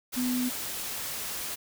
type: tone in noise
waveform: sine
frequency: 249.8 Hz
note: B3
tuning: 20 cents sharp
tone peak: -26 dBFS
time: 0.16-0.5 s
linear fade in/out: 20 ms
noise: white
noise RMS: -35 dBFS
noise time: 0.12-1.56 s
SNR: +6 dB
effects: none